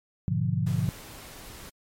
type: chord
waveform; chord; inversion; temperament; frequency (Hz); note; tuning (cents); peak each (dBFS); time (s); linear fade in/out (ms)
sine; G# diminished seventh; none; equal; 103.83 / 123.47 / 146.83 / 174.61; G#2 / B2 / D3 / F3; 0 / 0 / 0 / 0; -29; 0.28-0.89; 0
type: noise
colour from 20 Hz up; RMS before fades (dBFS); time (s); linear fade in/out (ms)
pink; -44; 0.66-1.7; 10
effects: MP3 64 kbps